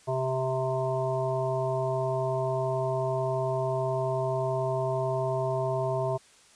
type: harmonic tone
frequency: 130.81 Hz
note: C3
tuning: in tune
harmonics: 1 / 3 / 5 / 7 / 8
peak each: -31 / -32 / -29 / -36 / -39 dBFS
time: 0.07-6.18 s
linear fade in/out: 20 ms
effects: white hiss -57 dBFS RMS until 6.55 s + resampled to 22050 Hz